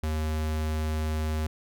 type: tone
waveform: square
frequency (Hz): 77.78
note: D#2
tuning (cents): 0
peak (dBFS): -27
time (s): 0.03-1.47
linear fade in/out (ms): 5
effects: none